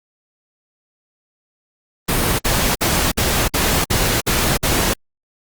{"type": "noise bursts", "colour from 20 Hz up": "pink", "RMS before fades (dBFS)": -17, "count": 8, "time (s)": [2.08, 4.938], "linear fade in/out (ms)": 10, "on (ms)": 310, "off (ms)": 54, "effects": ["Opus 32 kbps"]}